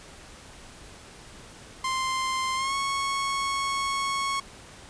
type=tone with pitch glide; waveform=sawtooth; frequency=1046.5 to 1101.1 Hz; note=C6 to C#6; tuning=0 to -12 cents; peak=-22 dBFS; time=1.84-4.4 s; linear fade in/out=5 ms; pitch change=+88 cents; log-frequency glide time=2.55-2.74 s; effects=pink hiss -47 dBFS RMS until 4.89 s + resampled to 22050 Hz